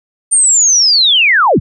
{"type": "linear sweep", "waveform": "sine", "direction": "down", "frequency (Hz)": [8980, 40.48], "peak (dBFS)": -6, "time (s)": [0.31, 1.6], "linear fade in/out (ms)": 20, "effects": []}